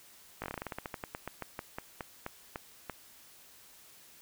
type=slowing click train; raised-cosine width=0.5 ms; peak=-22 dBFS; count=23; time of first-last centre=0.42-2.897 s; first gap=18 ms; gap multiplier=1.15; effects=white hiss -57 dBFS RMS until 4.21 s